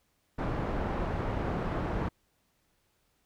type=low-pass noise; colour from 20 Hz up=pink; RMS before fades=-32 dBFS; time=0.38-2.09 s; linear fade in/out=10 ms; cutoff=1200 Hz; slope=12 dB/octave; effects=pink hiss -73 dBFS RMS until 3.25 s